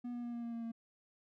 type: tone with pitch steps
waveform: triangle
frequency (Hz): 243.2 / 240.8 / 238.5 / 236.1 / 233.8 / 231.5 / 229.3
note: B3 / B3 / A#3 / A#3 / A#3 / A#3 / A#3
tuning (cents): -26 / -44 / +40 / +22 / +5 / -12 / -28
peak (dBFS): -37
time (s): 0.04-0.719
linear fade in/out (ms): 10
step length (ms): 97
effects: none